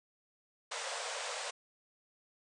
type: band-pass noise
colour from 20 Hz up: pink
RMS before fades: -40 dBFS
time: 0.71-1.51 s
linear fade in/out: 10 ms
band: 460 to 9100 Hz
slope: 96 dB/octave
effects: none